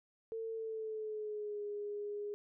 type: tone with pitch glide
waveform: sine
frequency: 450 to 412.7 Hz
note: A4 to G#4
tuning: +39 to -11 cents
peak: -38 dBFS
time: 0.32-2.34 s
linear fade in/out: 0 ms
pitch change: -150 cents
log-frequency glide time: 0.51-1.63 s
effects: none